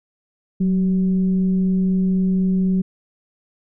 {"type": "tone with frequency modulation", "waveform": "sine", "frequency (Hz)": 186, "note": "F#3", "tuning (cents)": 9, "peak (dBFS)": -15, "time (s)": [0.6, 2.82], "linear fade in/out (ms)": 10, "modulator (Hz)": 198, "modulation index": 0.29, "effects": []}